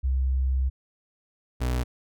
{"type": "tone pair in turn", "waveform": ["sine", "35% pulse"], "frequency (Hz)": [65.41, 61.83], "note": ["C2", "B1"], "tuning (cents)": [0, 3], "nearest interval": "minor second", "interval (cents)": 97, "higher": "first", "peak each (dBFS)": [-21, -22], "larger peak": "first", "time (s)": [[0.03, 0.7], [1.6, 1.84]], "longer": "first", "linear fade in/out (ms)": 20, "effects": []}